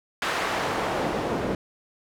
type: noise with band-pass filter sweep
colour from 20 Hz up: pink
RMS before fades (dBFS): -27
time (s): 0.22-1.55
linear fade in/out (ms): 2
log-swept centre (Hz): 1500 to 310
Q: 0.75
effects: none